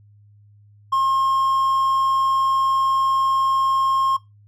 triangle tone, 1071 Hz, C6, 40 cents sharp, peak -14 dBFS, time 0.92-4.17 s, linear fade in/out 10 ms, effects noise-tail reverb RT60 0.2 s tail -19 dB re dry + added 103 Hz sine -48 dBFS peak until 4.47 s

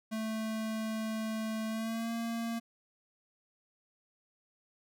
square tone with pitch glide, 220 to 230.3 Hz, A3 to A#3, 0 to -21 cents, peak -34 dBFS, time 0.11-2.6 s, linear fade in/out 20 ms, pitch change +79 cents, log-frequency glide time 1.68-2.12 s, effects none

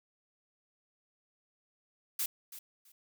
blue noise with echo, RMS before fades -33 dBFS, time 2.19-2.26 s, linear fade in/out 5 ms, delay 330 ms, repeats 2, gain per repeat -14 dB, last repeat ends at 2.92 s, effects none

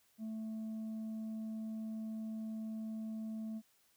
sine tone with tanh clipping, 220 Hz, A3, in tune, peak -40 dBFS, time 0.18-3.62 s, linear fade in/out 50 ms, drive 3 dB, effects white hiss -72 dBFS RMS until 3.96 s

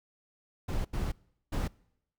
brown noise bursts at uneven times, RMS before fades -31 dBFS, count 3, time 0.68-0.85 / 0.93-1.12 / 1.52-1.68 s, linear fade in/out 10 ms, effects noise-tail reverb RT60 0.8 s tail -25 dB re dry

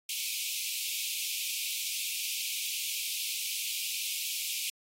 pink high-pass noise, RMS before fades -35 dBFS, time 0.09-4.7 s, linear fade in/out 2 ms, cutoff 2300 Hz, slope 96 dB/octave, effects AAC 48 kbps

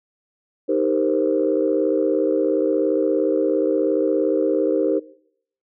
sine chord, C minor seventh, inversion first, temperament equal, 311.1 / 392 / 466.2 / 523.3 Hz, Eb4 / G4 / Bb4 / C5, 0 / 0 / 0 / 0 cents, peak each -22 dBFS, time 0.68-5 s, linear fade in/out 20 ms, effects noise-tail reverb RT60 0.7 s tail -21 dB re dry + tanh soft clip ceiling -7 dBFS

